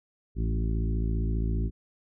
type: harmonic tone with a mistuned harmonic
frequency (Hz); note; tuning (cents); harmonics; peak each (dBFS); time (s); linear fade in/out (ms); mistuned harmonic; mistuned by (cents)
55; A1; 0; 1 / 2 / 3 / 4 / 5 / 6 / 7; -26 / -32 / -36 / -38 / -40 / -42 / -43; 0.35-1.71; 50; 3; +29
effects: none